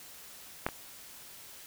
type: clicks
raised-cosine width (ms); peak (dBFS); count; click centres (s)
0.5; -13 / -24; 2; 0.665 / 0.688
effects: white hiss -50 dBFS RMS until 1.66 s